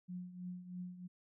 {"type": "tone with tremolo", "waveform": "sine", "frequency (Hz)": 180, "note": "F#3", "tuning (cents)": -47, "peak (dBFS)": -40, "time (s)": [0.08, 1.08], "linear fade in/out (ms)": 20, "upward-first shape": "triangle", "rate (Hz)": 3.1, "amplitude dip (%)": 75, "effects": []}